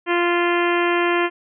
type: harmonic tone with a mistuned harmonic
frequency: 347.8 Hz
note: F4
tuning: 7 cents flat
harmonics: 1 / 2 / 3 / 4 / 5 / 6 / 7 / 8 / 9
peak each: -19 / -26 / -24 / -28 / -26 / -28 / -30 / -31 / -34 dBFS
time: 0.06-1.3 s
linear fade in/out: 50 ms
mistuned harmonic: 8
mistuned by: -27 cents
effects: none